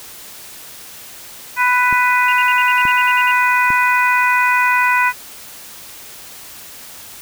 harmonic tone, 495.9 Hz, B4, 7 cents sharp, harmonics 2 / 3 / 4 / 5, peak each -15 / -17 / -18 / -19 dBFS, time 1.56-5.13 s, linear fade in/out 50 ms
clicks, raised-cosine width 3 ms, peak -15 dBFS, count 3, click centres 1.927 / 2.853 / 3.704 s
sine tone bursts, 2794 Hz, F7, in tune, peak -21 dBFS, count 11, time 2.28-3.315 s, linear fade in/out 5 ms, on 45 ms, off 54 ms
effects white hiss -36 dBFS RMS until 7.21 s

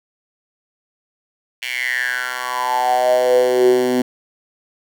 10% pulse tone with high-pass filter sweep, 125.6 Hz, B2, 30 cents sharp, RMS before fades -17 dBFS, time 1.62-4.02 s, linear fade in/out 5 ms, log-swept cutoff 2500 to 270 Hz, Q 8.3, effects none

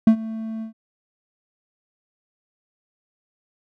triangle tone with ADSR envelope, 222.1 Hz, A3, 16 cents sharp, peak -5 dBFS, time 0.07-0.73 s, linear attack 4 ms, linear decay 82 ms, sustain -20 dB, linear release 110 ms, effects none

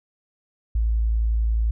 sine tone, 55.6 Hz, A1, 19 cents sharp, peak -18 dBFS, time 0.75-1.71 s, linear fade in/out 5 ms, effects none

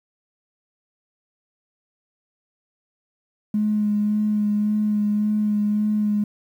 triangle tone with vibrato, 210 Hz, G#3, 19 cents sharp, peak -14 dBFS, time 3.54-6.24 s, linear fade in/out 5 ms, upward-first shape sine, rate 1.8 Hz, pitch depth 17 cents each way, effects tanh soft clip ceiling -16 dBFS + 9-bit

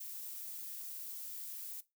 violet noise, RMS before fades -45 dBFS, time 0-1.81 s, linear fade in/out 10 ms, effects noise-tail reverb RT60 0.2 s tail -17 dB re dry

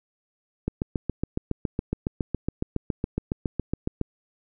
click train, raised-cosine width 3 ms, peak -12 dBFS, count 25, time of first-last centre 0.68-4.013 s, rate 7.2 Hz, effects none

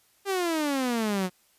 sawtooth exponential sweep, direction down, 403.5 to 178.5 Hz, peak -21 dBFS, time 0.25-1.3 s, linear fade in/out 50 ms, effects white hiss -64 dBFS RMS until 1.58 s + resampled to 32000 Hz

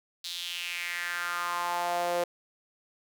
sawtooth tone with high-pass filter sweep, 174.61 Hz, F3, in tune, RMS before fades -32 dBFS, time 0.24-2.24 s, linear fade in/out 5 ms, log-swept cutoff 4000 to 520 Hz, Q 3.9, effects none

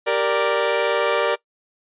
sawtooth chord, G minor, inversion none, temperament equal, 392 / 466.2 / 587.3 Hz, G4 / Bb4 / D5, 0 / 0 / 0 cents, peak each -22 / -17 / -17 dBFS, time 0.06-1.36 s, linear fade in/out 20 ms, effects noise-tail reverb RT60 0.1 s tail -20 dB re dry + resampled to 8000 Hz

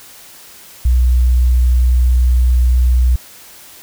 sine tone, 61.74 Hz, B1, in tune, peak -8 dBFS, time 0.85-3.16 s, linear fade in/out 5 ms, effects white hiss -39 dBFS RMS until 3.82 s

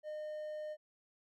triangle tone, 610 Hz, D#5, 34 cents flat, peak -38 dBFS, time 0.03-0.77 s, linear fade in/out 50 ms, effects none

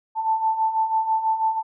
sine beating tone pair, 880 / 886.1 Hz, A5 / A5, 0 / +12 cents, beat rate 6.1 Hz, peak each -26 / -20 dBFS, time 0.15-1.63 s, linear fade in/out 50 ms, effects none

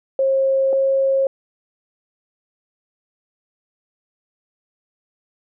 sine tone pair in turn, 537 / 539.7 Hz, C5 / C#5, +45 / -46 cents, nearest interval unison, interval 9 cents, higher second, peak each -14 dBFS, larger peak neither, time 0.19-0.73 / 0.73-1.27 s, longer neither, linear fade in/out 2 ms, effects none

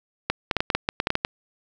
clicks, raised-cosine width 0.3 ms, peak -5 dBFS, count 12, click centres 0.3 / 0.512 / 0.567 / 0.605 / 0.702 / 0.75 / 0.889 / 1.001 / 1.071 / 1.104 / 1.154 / 1.249 s, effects none

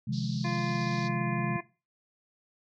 sine chord, F minor seventh, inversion second, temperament just, 130.96 / 157.15 / 174.61 / 209.5 Hz, C3 / Eb3 / F3 / Ab3, +2 / +18 / 0 / +15 cents, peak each -32 / -36 / -36 / -33 dBFS, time 0.07-1.57 s, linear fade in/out 10 ms
pink band-pass noise, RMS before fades -45 dBFS, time 0.12-1.09 s, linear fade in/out 20 ms, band 3800 to 5400 Hz, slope 48 dB/octave
harmonic tone, 346.2 Hz, F4, 15 cents flat, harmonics 1 / 2 / 3 / 5 / 6 / 7, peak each -38 / -39 / -38 / -40 / -45 / -41 dBFS, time 0.44-1.61 s, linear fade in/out 10 ms
effects noise-tail reverb RT60 0.3 s tail -17 dB re dry

